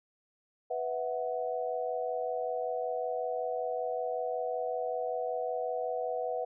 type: chord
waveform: sine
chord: B suspended fourth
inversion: none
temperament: equal with one note detuned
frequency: 493.9 / 654.7 / 740 Hz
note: B4 / E5 / F#5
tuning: 0 / -12 / 0 cents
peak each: -34 / -36 / -36 dBFS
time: 0.7-6.45 s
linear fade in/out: 10 ms
effects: none